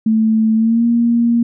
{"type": "tone with pitch glide", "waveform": "sine", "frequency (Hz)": [220.4, 234.9], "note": ["A3", "A#3"], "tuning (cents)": [3, 13], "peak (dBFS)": -10, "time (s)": [0.06, 1.43], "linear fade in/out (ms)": 5, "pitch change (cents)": 110, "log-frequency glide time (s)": [0.55, 0.85], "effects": []}